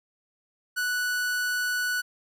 45% pulse tone, 1479 Hz, F#6, 1 cent flat, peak -25 dBFS, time 0.76-2.02 s, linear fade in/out 20 ms, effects none

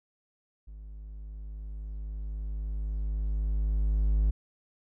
triangle tone with level ramp, 51.9 Hz, G#1, in tune, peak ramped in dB -40 to -19 dBFS, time 0.67-4.31 s, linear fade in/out 10 ms, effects none

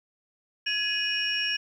sine tone cluster, 1681 / 2494 / 2902 / 5510 Hz, G#6 / D#7 / F#7 / F8, +20 / +3 / -34 / -24 cents, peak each -31 / -30 / -29 / -32 dBFS, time 0.66-1.57 s, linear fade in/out 10 ms, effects tanh soft clip ceiling -15 dBFS + 10-bit

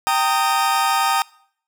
40% pulse chord, Eb major, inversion first, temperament equal with one note detuned, 784 / 915.8 / 1244.5 Hz, G5 / Bb5 / Eb6, 0 / -31 / 0 cents, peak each -20 dBFS, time 0.07-1.22 s, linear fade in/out 0 ms, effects noise-tail reverb RT60 0.6 s tail -23 dB re dry

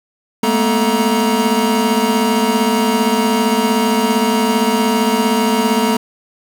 square tone cluster, 211.8 / 227.3 / 244.7 / 439.1 / 945 Hz, G#3 / A#3 / B3 / A4 / A#5, +34 / -43 / -16 / -4 / +23 cents, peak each -20 dBFS, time 0.43-5.97 s, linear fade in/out 5 ms, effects none

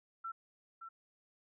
sine tone with echo, 1344 Hz, E6, 33 cents sharp, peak -39 dBFS, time 0.24-0.32 s, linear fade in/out 10 ms, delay 570 ms, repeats 1, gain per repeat -7 dB, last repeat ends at 0.89 s, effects none

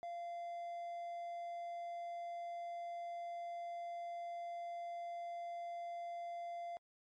triangle tone, 690 Hz, F5, 21 cents flat, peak -40 dBFS, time 0.03-6.77 s, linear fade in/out 0 ms, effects MP3 48 kbps

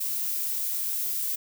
violet noise, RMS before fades -29 dBFS, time 0-1.36 s, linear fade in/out 10 ms, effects none

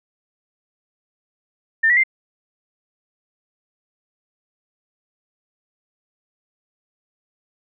sine tone with pitch steps, 1800 / 1940.4 / 2092 Hz, A6 / B6 / C7, +39 / -31 / -1 cents, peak -12 dBFS, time 1.83-2.037 s, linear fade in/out 10 ms, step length 69 ms, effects none

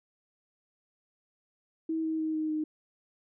sine tone with pitch steps, 321.7 / 318.4 / 315.1 / 311.8 / 308.6 Hz, E4 / D#4 / D#4 / D#4 / D#4, -42 / +40 / +22 / +4 / -14 cents, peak -28 dBFS, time 1.89-2.64 s, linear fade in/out 5 ms, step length 150 ms, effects none

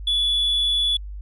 sine tone, 3429 Hz, A7, 45 cents flat, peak -16 dBFS, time 0.07-0.97 s, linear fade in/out 5 ms, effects tanh soft clip ceiling -16 dBFS + added 50 Hz sine -31 dBFS peak until 1.21 s

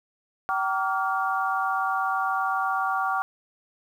sine tone cluster, 768 / 925 / 1152 / 1404 Hz, G5 / A#5 / D6 / F6, -36 / -14 / -34 / +9 cents, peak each -27 / -34 / -27 / -29 dBFS, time 0.49-3.22 s, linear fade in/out 0 ms, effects 9-bit

